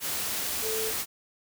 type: tone in noise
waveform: sine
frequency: 440.9 Hz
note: A4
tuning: 4 cents sharp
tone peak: -31 dBFS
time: 0.61-0.93 s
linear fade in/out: 50 ms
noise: white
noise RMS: -31 dBFS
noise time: 0-1.06 s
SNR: -3 dB
effects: none